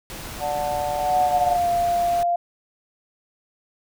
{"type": "noise", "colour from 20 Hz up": "pink", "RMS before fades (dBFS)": -35, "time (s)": [0.1, 2.23], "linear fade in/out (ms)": 0}
{"type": "chord", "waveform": "sine", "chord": "D major", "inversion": "none", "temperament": "just", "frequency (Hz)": [587.3, 734.2, 881], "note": ["D5", "F#5", "A5"], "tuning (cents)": [0, -14, 2], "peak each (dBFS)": [-27, -25, -30], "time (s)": [0.39, 1.58], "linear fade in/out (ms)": 50}
{"type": "tone with pitch glide", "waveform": "sine", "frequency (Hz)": [736, 695.5], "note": ["F#5", "F5"], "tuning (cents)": [-9, -7], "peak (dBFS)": -18, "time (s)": [0.99, 2.36], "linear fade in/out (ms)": 5, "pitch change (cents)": -98, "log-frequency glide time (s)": [1.19, 1.7]}
{"effects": []}